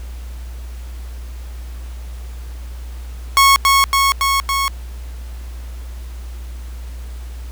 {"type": "tone with echo", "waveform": "sawtooth", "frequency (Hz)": 1099, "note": "C#6", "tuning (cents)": -15, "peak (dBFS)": -4, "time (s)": [3.37, 3.56], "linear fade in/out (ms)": 0, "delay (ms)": 280, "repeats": 4, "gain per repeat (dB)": -2, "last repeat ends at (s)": 4.68, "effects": ["added 60 Hz sine -27 dBFS peak until 7.51 s", "pink hiss -44 dBFS RMS until 7.51 s"]}